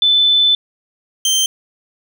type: tone pair in turn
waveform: sine / 25% pulse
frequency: 3514 / 3132 Hz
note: A7 / G7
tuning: -3 / -2 cents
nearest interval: major second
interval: 199 cents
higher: first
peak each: -9 dBFS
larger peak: neither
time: 0.02-0.55 / 1.25-1.46 s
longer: first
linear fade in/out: 2 ms
effects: none